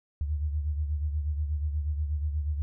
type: beating tone pair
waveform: sine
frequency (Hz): 74.1 / 82.4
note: D2 / E2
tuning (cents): +16 / 0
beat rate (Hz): 8.3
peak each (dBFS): -27 / -36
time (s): 0.21-2.62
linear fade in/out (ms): 0
effects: none